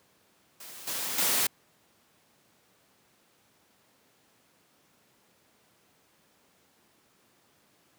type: noise with level steps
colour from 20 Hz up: white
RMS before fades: -45 / -33 / -26 dBFS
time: 0.6-1.47 s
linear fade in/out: 5 ms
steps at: 0.87 / 1.18 s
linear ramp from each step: 5 ms
effects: pink hiss -65 dBFS RMS until 7.98 s + high-pass 150 Hz 12 dB/octave